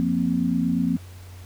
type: chord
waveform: sine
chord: F suspended fourth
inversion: none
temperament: equal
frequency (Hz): 174.61 / 233.1 / 261.6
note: F3 / Bb3 / C4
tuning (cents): 0 / 0 / 0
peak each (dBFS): -24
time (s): 0-0.97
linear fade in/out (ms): 0
effects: added 91 Hz sine -39 dBFS peak until 1.45 s + pink hiss -50 dBFS RMS until 1.45 s